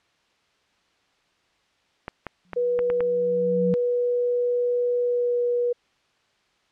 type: clicks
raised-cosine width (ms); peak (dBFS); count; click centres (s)
0.5; -16; 6; 2.081 / 2.267 / 2.533 / 2.791 / 2.901 / 3.006
type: tone with exponential growth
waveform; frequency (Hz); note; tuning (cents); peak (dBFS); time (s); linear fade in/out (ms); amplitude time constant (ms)
sine; 180; F#3; -47; -20; 2.45-3.74; 0; 280
type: tone with pitch glide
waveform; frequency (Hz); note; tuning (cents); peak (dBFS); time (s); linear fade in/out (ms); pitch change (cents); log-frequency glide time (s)
sine; 487.3 to 483.7; B4 to B4; -23 to -36; -20; 2.56-5.73; 10; -13; 5.01-5.41
effects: white hiss -65 dBFS RMS until 6.71 s + low-pass 4000 Hz 12 dB/octave